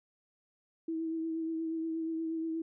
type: tone with vibrato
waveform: sine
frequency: 324.5 Hz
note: E4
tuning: 27 cents flat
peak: -32 dBFS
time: 0.88-2.62 s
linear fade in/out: 5 ms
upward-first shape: triangle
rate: 8.4 Hz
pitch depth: 26 cents each way
effects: none